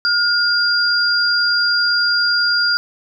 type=tone pair together; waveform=sine; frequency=1427 / 4795 Hz; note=F6 / D8; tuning=+37 / +35 cents; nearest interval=octave + major sixth; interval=2098 cents; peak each=-16 dBFS; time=0.05-2.77 s; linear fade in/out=0 ms; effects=none